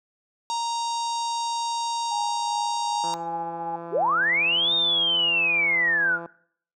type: harmonic tone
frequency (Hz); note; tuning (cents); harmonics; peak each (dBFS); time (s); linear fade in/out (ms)
932.3; A#5; 0; 1 / 3 / 4 / 5 / 6 / 7 / 8 / 9 / 10; -25 / -43 / -35 / -38 / -40 / -40 / -44 / -48 / -50; 0.5-3.14; 0
type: tone with tremolo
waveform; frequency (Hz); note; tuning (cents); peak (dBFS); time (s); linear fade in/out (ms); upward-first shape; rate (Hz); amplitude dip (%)
sine; 830; G#5; -1; -26; 2.11-3.76; 5; triangle; 2.6; 55
type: click train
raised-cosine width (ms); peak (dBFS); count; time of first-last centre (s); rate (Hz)
1; -23; 545; 3.04-6.259; 169
type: linear two-way sweep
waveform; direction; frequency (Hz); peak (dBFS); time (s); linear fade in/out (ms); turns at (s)
sine; up then down; 311.1 to 3710 to 1376; -19; 3.91-6.19; 50; 4.74
effects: noise-tail reverb RT60 0.6 s tail -21 dB re dry + high-pass 200 Hz 12 dB/octave